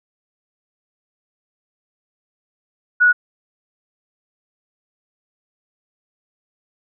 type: tone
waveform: sine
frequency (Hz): 1463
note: F#6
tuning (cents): -20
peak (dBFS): -9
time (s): 3-3.13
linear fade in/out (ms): 20
effects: none